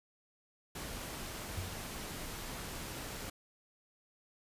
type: noise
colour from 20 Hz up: pink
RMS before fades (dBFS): -43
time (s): 0.75-3.3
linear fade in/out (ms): 5
type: tone with exponential decay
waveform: sine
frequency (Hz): 91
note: F#2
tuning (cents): -28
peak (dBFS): -32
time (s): 1.57-1.84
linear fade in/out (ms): 5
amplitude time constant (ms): 57
effects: resampled to 32000 Hz